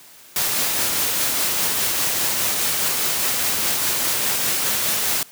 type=noise with tremolo; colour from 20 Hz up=white; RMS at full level=-20 dBFS; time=0.36-5.23 s; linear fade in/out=2 ms; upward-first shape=triangle; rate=4.9 Hz; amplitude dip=25%; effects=white hiss -46 dBFS RMS until 5.31 s + high-pass 80 Hz 12 dB/octave